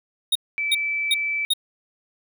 square tone bursts, 3729 Hz, A#7, in tune, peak -17 dBFS, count 4, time 0.32-1.536 s, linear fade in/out 5 ms, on 34 ms, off 360 ms
sine tone, 2316 Hz, D7, 25 cents flat, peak -22 dBFS, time 0.58-1.45 s, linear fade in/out 0 ms
effects none

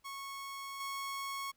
sawtooth tone with level steps, 1101 Hz, C#6, 12 cents flat, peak -38 / -34 dBFS, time 0.04-1.52 s, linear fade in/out 20 ms, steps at 0.8 s, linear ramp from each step 5 ms, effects pink hiss -75 dBFS RMS until 1.56 s

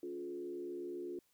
sine tone with frequency modulation, 354.7 Hz, F4, 27 cents sharp, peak -40 dBFS, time 0.03-1.19 s, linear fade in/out 2 ms, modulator 72.2 Hz, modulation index 0.78, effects white hiss -75 dBFS RMS until 1.33 s

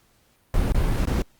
brown noise with dropouts, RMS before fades -21 dBFS, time 0.54-1.22 s, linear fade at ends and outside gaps 1 ms, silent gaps 0.722-0.746 / 1.054-1.072 s, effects pink hiss -62 dBFS RMS until 1.39 s + Opus 48 kbps

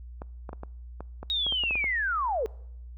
clicks, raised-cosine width 1 ms, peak -24 dBFS, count 12, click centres 0.219 / 0.492 / 0.531 / 0.634 / 1.006 / 1.23 / 1.466 / 1.524 / 1.637 / 1.709 / 1.755 / 1.842 s
sine linear sweep, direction down, 3799 to 409.1 Hz, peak -25 dBFS, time 1.3-2.46 s, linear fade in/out 0 ms
effects noise-tail reverb RT60 0.8 s tail -25 dB re dry + added 60 Hz sine -40 dBFS peak until 2.97 s

